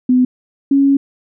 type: tone pair in turn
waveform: sine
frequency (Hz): 252.1 / 276.8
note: B3 / C#4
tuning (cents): +36 / -2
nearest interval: major second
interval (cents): 162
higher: second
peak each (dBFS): -8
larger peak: neither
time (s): 0.09-0.25 / 0.71-0.97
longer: second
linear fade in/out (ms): 5
effects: none